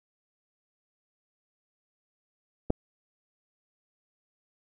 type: clicks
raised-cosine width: 2 ms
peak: -27 / -10 dBFS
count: 2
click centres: 2.7 / 2.704 s
effects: none